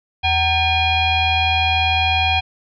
sine tone with frequency modulation, 1600 Hz, G6, 35 cents sharp, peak -14 dBFS, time 0.23-2.41 s, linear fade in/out 20 ms, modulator 841 Hz, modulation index 2.2, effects none

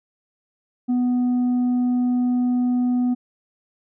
sine tone with tanh clipping, 247.4 Hz, B3, 3 cents sharp, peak -18 dBFS, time 0.88-3.15 s, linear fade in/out 20 ms, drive 3 dB, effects none

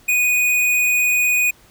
square tone, 2477 Hz, D#7, 8 cents flat, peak -15 dBFS, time 0.08-1.51 s, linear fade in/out 10 ms, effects pink hiss -51 dBFS RMS until 1.7 s

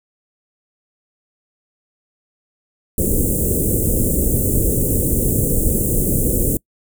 pink band-stop noise, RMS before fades -17 dBFS, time 2.98-6.57 s, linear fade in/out 2 ms, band 520 to 7800 Hz, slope 48 dB/octave, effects noise-tail reverb RT60 0.1 s tail -26 dB re dry

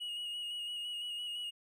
triangle tone with vibrato, 2891 Hz, F#7, 41 cents flat, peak -36 dBFS, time 0-1.51 s, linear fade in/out 20 ms, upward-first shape square, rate 5.9 Hz, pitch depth 20 cents each way, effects none

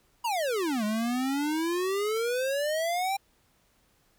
square exponential two-way sweep, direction down then up, 987.8 to 207.7 to 799 Hz, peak -27 dBFS, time 0.24-3.17 s, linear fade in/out 10 ms, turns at 0.84 s, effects pink hiss -67 dBFS RMS until 4.18 s

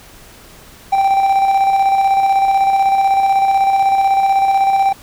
triangle tone with tremolo, 782 Hz, G5, 4 cents flat, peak -7 dBFS, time 0.92-4.93 s, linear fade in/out 10 ms, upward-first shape square, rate 16 Hz, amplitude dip 35%, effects pink hiss -41 dBFS RMS until 5.02 s

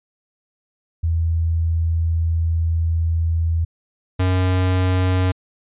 sine / square tone pair in turn, 82.41 / 92.24 Hz, E2 / F#2, 0 / -5 cents, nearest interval major second, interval 195 cents, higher second, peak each -16 dBFS, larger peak neither, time 1.03-3.65 / 4.19-5.32 s, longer first, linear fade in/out 10 ms, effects resampled to 8000 Hz

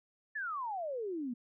sine exponential sweep, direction down, 1791 to 230 Hz, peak -35 dBFS, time 0.35-1.34 s, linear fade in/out 10 ms, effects none

